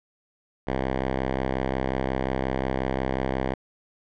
5% pulse tone, 65.6 Hz, C2, 5 cents sharp, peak -13 dBFS, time 0.67-3.54 s, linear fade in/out 5 ms, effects low-pass 2000 Hz 12 dB/octave

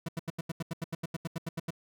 40% pulse tone bursts, 164.81 Hz, E3, in tune, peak -31 dBFS, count 16, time 0.06-1.706 s, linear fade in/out 5 ms, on 26 ms, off 82 ms, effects none

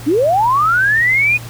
sine linear sweep, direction up, 261.6 to 2500 Hz, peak -10 dBFS, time 0.06-1.38 s, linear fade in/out 20 ms, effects added 117 Hz sine -29 dBFS peak until 1.49 s + pink hiss -35 dBFS RMS until 1.49 s

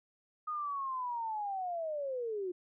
sine linear sweep, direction down, 1244.5 to 350 Hz, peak -34 dBFS, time 0.47-2.52 s, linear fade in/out 10 ms, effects none

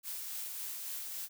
blue noise with tremolo, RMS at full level -40 dBFS, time 0.03-1.29 s, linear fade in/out 50 ms, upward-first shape sine, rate 3.6 Hz, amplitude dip 25%, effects none

